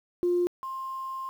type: tone pair in turn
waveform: sine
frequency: 352.9 / 1057.5 Hz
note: F4 / C6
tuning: +18 / +18 cents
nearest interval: octave + perfect fifth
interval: 1900 cents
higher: second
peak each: -21 / -32 dBFS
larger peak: first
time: 0.23-0.47 / 0.63-1.29 s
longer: second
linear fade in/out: 0 ms
effects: tanh soft clip ceiling -17 dBFS + 9-bit